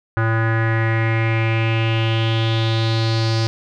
square tone with low-pass filter sweep, 112.7 Hz, A2, 42 cents sharp, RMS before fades -18 dBFS, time 0.17-3.47 s, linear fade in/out 0 ms, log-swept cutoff 1500 to 4900 Hz, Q 4.8, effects none

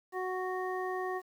harmonic tone, 370 Hz, F#4, in tune, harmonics 1 / 2 / 3 / 5, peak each -35 / -38 / -40 / -42 dBFS, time 0.12-1.22 s, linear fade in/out 50 ms, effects 10-bit

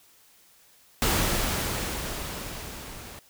pink noise with level ramp, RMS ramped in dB -23 to -43 dBFS, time 1.02-3.19 s, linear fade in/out 0 ms, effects white hiss -58 dBFS RMS until 3.29 s

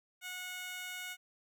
15% pulse tone with high-pass filter, 730 Hz, F#5, 24 cents flat, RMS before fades -43 dBFS, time 0.21-1.17 s, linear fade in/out 50 ms, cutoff 1600 Hz, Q 0.74, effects none

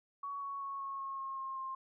sine tone with pitch steps, 1122 / 1113 / 1104 / 1095.1 / 1086.3 / 1077.5 / 1068.9 / 1060.3 Hz, C#6 / C#6 / C#6 / C#6 / C#6 / C#6 / C6 / C6, +21 / +7 / -7 / -21 / -35 / -49 / +37 / +23 cents, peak -38 dBFS, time 0.23-1.75 s, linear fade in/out 5 ms, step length 190 ms, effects none

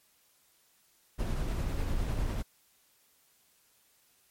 brown noise with tremolo, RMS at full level -30 dBFS, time 1.18-2.43 s, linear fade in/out 20 ms, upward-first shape sine, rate 10 Hz, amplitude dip 25%, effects white hiss -67 dBFS RMS until 4.3 s + MP3 64 kbps

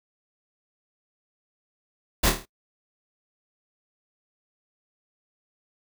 pink noise with echo, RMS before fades -20 dBFS, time 2.23-2.3 s, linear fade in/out 10 ms, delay 26 ms, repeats 6, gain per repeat -5 dB, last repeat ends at 2.456 s, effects noise-tail reverb RT60 0.1 s tail -21 dB re dry

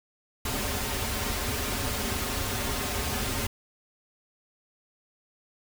pink noise with comb filter, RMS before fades -30 dBFS, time 0.45-3.47 s, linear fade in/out 5 ms, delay 6.1 ms, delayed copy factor -0.75, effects none

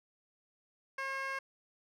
15% pulse tone with band-pass filter, 539 Hz, C#5, 49 cents flat, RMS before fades -38 dBFS, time 0.98-1.39 s, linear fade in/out 5 ms, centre 1700 Hz, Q 0.98, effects none

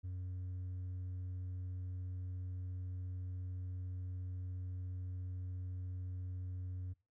triangle tone with hard clipping, 91.4 Hz, F#2, 21 cents flat, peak -39 dBFS, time 0.03-6.94 s, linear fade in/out 20 ms, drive 1 dB, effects noise-tail reverb RT60 0.3 s tail -22 dB re dry

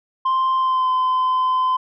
sine tone with pitch glide, 1046.5 to 1025.6 Hz, C6 to C6, 0 to -35 cents, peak -13 dBFS, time 0.25-1.77 s, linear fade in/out 10 ms, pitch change -35 cents, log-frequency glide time 0.57-0.9 s, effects tanh soft clip ceiling -15 dBFS

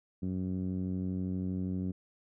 10% pulse tone with low-pass filter, 92.6 Hz, F#2, 2 cents sharp, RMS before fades -34 dBFS, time 0.22-1.92 s, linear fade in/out 10 ms, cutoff 220 Hz, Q 1.9, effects none

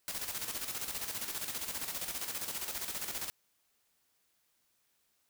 white noise with tremolo, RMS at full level -37 dBFS, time 0.08-3.3 s, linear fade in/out 0 ms, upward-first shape square, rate 15 Hz, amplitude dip 55%, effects white hiss -75 dBFS RMS until 5.29 s

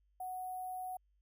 sine tone with sample-and-hold, 740 Hz, F#5, in tune, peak -39 dBFS, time 0.2-0.97 s, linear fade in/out 5 ms, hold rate 11025 Hz, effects added 50 Hz sine -70 dBFS peak until 1.21 s

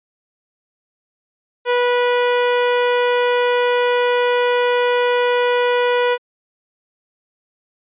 sawtooth tone, 489.1 Hz, B4, 17 cents flat, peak -10 dBFS, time 1.65-6.18 s, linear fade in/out 50 ms, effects resampled to 8000 Hz

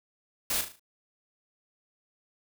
white noise with echo, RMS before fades -29 dBFS, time 0.5-0.61 s, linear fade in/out 2 ms, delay 37 ms, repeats 5, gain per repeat -7 dB, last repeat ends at 0.795 s, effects none

